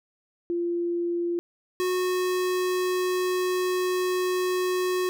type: tone pair in turn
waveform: sine / square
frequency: 345.2 / 365.7 Hz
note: F4 / F#4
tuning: -20 / -20 cents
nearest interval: minor second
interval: 100 cents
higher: second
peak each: -24 dBFS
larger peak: neither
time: 0.5-1.39 / 1.8-5.09 s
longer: second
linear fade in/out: 0 ms
effects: none